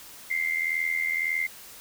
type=tone with amplitude modulation; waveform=sine; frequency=2093 Hz; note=C7; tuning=in tune; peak=-21 dBFS; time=0.3-1.47 s; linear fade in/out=10 ms; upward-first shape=sine; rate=81.8 Hz; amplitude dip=75%; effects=white hiss -46 dBFS RMS until 1.8 s